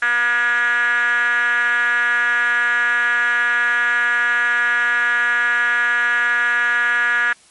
5% pulse tone with band-pass filter, 239.6 Hz, A#3, 48 cents sharp, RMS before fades -17 dBFS, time 0.02-7.33 s, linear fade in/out 5 ms, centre 1600 Hz, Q 8.5, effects white hiss -50 dBFS RMS until 7.5 s + MP3 48 kbps

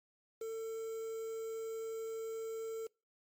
triangle tone with quantisation, 448.1 Hz, A4, 32 cents sharp, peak -36 dBFS, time 0.41-2.87 s, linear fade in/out 5 ms, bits 9, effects noise-tail reverb RT60 0.3 s tail -25 dB re dry + MP3 96 kbps

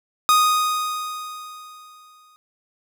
45% pulse tone with exponential decay, 1242 Hz, D#6, 3 cents flat, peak -12 dBFS, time 0.29-2.36 s, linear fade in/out 0 ms, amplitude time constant 450 ms, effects none

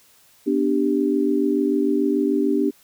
sine chord, G major, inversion first, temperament equal, 246.9 / 293.7 / 392 Hz, B3 / D4 / G4, 0 / 0 / 0 cents, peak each -23 / -20 / -22 dBFS, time 0.46-2.71 s, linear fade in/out 20 ms, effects white hiss -55 dBFS RMS until 2.83 s

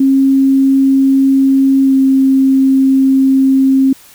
sine tone with pitch glide, 269.8 to 267.3 Hz, C#4 to C4, -47 to +37 cents, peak -6 dBFS, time 0-3.93 s, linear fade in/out 5 ms, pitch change -16 cents, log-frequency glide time 1.84-1.94 s, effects white hiss -41 dBFS RMS until 4.14 s

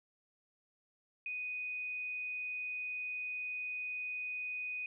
sine tone, 2489 Hz, D#7, in tune, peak -37 dBFS, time 1.26-4.86 s, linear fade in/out 2 ms, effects none

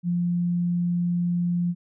sine tone, 174.61 Hz, F3, in tune, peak -21 dBFS, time 0.03-1.75 s, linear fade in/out 50 ms, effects none

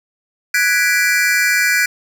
square chord, G# half-diminished seventh, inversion third, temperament equal, 1480 / 1661.2 / 1975.5 / 2349 Hz, F#6 / G#6 / B6 / D7, 0 / 0 / 0 / 0 cents, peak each -19 dBFS, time 0.54-1.86 s, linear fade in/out 5 ms, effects none

